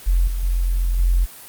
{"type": "tone with level steps", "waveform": "sine", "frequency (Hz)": 43.76, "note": "F1", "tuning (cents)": 4, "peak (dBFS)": [-13, -20, -16, -13], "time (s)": [0.06, 1.26], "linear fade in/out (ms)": 20, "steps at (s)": [0.27, 0.43, 0.99], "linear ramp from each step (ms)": 5, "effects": ["white hiss -40 dBFS RMS until 1.48 s", "Opus 32 kbps"]}